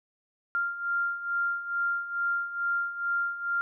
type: beating tone pair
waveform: sine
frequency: 1392 / 1394.3 Hz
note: F6 / F6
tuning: -6 / -3 cents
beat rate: 2.3 Hz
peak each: -33 / -28 dBFS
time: 0.55-3.61 s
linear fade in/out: 0 ms
effects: none